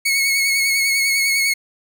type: tone with vibrato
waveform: sawtooth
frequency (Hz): 2200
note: C#7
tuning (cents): -14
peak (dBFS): -12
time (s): 0.05-1.54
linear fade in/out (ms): 10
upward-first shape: sine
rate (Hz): 10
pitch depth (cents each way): 31
effects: none